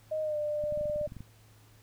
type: tone with pitch glide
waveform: sine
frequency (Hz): 622.3 to 597.3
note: D#5 to D5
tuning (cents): 0 to +29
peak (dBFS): -29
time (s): 0.11-1.07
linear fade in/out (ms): 10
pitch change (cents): -71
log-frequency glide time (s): 0.22-0.37
type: clicks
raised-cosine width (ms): 5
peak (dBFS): -31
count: 12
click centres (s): 0.639 / 0.724 / 0.775 / 0.811 / 0.856 / 0.898 / 0.96 / 1.013 / 1.075 / 1.121 / 1.167 / 1.206
effects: added 108 Hz sine -57 dBFS peak until 1.82 s + pink hiss -62 dBFS RMS until 1.82 s